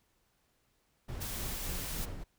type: noise with tremolo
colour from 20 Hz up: brown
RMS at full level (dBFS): -38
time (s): 1.08-2.24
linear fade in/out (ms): 10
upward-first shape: sine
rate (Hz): 3.4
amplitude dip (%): 45
type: high-pass noise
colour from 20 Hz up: white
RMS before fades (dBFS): -41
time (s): 1.2-2.06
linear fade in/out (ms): 20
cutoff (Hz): 360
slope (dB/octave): 48
effects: pink hiss -74 dBFS RMS until 2.38 s